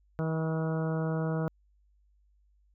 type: harmonic tone with a mistuned harmonic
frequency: 160 Hz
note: D#3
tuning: 49 cents sharp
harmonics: 1 / 2 / 3 / 4 / 5 / 6 / 7 / 8 / 9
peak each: -29 / -38 / -36 / -39 / -46 / -47 / -48 / -46 / -46 dBFS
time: 0.19-1.48 s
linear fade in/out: 0 ms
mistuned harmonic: 6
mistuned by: +25 cents
effects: added 50 Hz sine -63 dBFS peak until 2.74 s